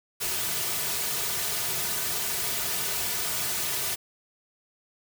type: noise with comb filter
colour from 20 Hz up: white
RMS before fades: -29 dBFS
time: 0.2-3.96 s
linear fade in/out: 20 ms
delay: 3.7 ms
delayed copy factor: -0.75
effects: none